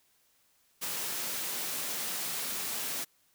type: high-pass noise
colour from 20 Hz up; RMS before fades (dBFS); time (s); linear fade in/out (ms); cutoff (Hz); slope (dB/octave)
white; -35; 0.81-3.05; 20; 130; 24
effects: white hiss -69 dBFS RMS until 3.34 s